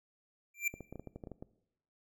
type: tone with exponential growth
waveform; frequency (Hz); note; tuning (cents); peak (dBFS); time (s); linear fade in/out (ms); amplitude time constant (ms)
square; 2361; D7; +9; -27; 0.54-0.68; 5; 30
type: clicks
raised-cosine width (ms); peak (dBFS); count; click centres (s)
2; -31; 11; 0.74 / 0.807 / 0.926 / 0.957 / 0.996 / 1.073 / 1.16 / 1.238 / 1.272 / 1.317 / 1.425
effects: noise-tail reverb RT60 0.8 s tail -19 dB re dry